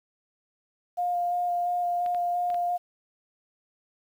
sine tone with vibrato, 706 Hz, F5, 19 cents sharp, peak -24 dBFS, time 0.97-2.78 s, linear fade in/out 20 ms, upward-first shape square, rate 2.9 Hz, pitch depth 9 cents each way
clicks, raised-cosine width 0.3 ms, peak -28 dBFS, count 4, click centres 2.062 / 2.147 / 2.502 / 2.544 s
effects 9-bit

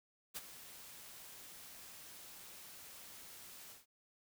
white noise with ADSR envelope, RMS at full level -42 dBFS, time 0.34-3.86 s, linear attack 28 ms, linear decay 29 ms, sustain -12 dB, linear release 160 ms, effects none

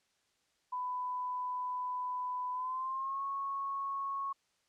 sine tone with pitch glide, 998 to 1101 Hz, B5 to C#6, +18 to -12 cents, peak -34 dBFS, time 0.72-4.33 s, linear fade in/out 10 ms, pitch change +170 cents, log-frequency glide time 2.52-3.23 s, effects white hiss -75 dBFS RMS until 4.68 s + low-pass 7000 Hz 12 dB/octave

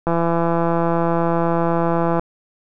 click train, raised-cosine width 1 ms, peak -6 dBFS, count 358, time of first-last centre 0.07-2.195 s, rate 168 Hz, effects none

